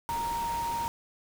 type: tone in noise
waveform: sine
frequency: 932.3 Hz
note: A#5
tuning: in tune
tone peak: -29 dBFS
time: 0.09-0.88 s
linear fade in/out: 0 ms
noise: pink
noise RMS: -40 dBFS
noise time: 0.09-0.88 s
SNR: +8 dB
effects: none